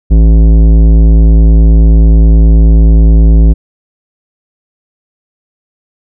sine tone with tanh clipping, 54.7 Hz, A1, 9 cents flat, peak -3 dBFS, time 0.1-3.54 s, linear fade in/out 20 ms, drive 14 dB, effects none

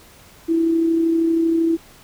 sine tone with amplitude modulation, 329.6 Hz, E4, in tune, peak -13 dBFS, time 0.48-1.77 s, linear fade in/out 20 ms, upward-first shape sine, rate 32.8 Hz, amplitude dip 35%, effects pink hiss -47 dBFS RMS until 2.03 s

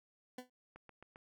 20% pulse tone with exponential decay, 251.2 Hz, B3, 30 cents sharp, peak -37 dBFS, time 0.38-0.5 s, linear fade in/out 5 ms, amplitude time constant 24 ms
click train, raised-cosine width 0.5 ms, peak -39 dBFS, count 4, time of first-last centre 0.76-1.159 s, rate 7.52 Hz
effects none

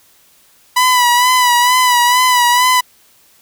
sawtooth tone with vibrato, 987.8 Hz, B5, in tune, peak -5 dBFS, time 0.76-2.81 s, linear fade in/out 10 ms, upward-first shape sine, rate 2.2 Hz, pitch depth 46 cents each way, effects white hiss -50 dBFS RMS until 3.41 s

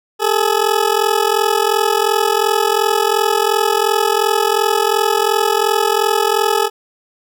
20% pulse ring-modulated tone, 426.2 Hz, G#4, 45 cents sharp, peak -5 dBFS, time 0.19-6.7 s, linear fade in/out 50 ms, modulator 21.4 Hz, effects none

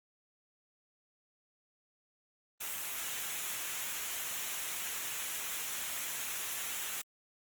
white noise with comb filter, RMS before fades -38 dBFS, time 2.6-7.02 s, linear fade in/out 10 ms, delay 0.21 ms, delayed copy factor -0.55, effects Opus 24 kbps

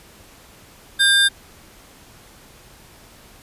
square tone pair together, 1603 / 3599 Hz, G6 / A7, +38 / +38 cents, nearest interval octave + major second, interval 1400 cents, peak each -16 dBFS, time 0.99-1.29 s, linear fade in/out 20 ms, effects pink hiss -47 dBFS RMS until 3.42 s + resampled to 32000 Hz

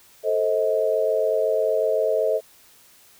sine chord, A diminished, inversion none, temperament just, 440 / 528 / 633.6 Hz, A4 / C5 / Eb5, 0 / +16 / +31 cents, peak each -23 / -24 / -22 dBFS, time 0.23-2.41 s, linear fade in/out 50 ms, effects white hiss -53 dBFS RMS until 3.19 s

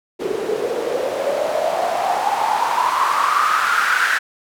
white noise with band-pass filter sweep, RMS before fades -19 dBFS, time 0.19-4.19 s, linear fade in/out 20 ms, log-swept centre 380 to 1600 Hz, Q 8.2, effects none

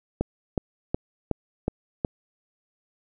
click train, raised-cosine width 2 ms, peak -10 dBFS, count 6, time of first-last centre 0.21-2.048 s, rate 2.72 Hz, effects none

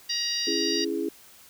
harmonic tone, 947 Hz, A#5, 27 cents sharp, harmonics 2 / 3 / 4 / 5 / 6, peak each -37 / -35 / -34 / -28 / -33 dBFS, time 0.09-0.85 s, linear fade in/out 10 ms
sine chord, C# minor, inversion none, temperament just, 277.2 / 332.6 / 415.8 Hz, C#4 / E4 / G#4, 0 / +16 / +2 cents, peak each -32 / -29 / -30 dBFS, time 0.47-1.09 s, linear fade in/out 5 ms
effects white hiss -52 dBFS RMS until 1.49 s

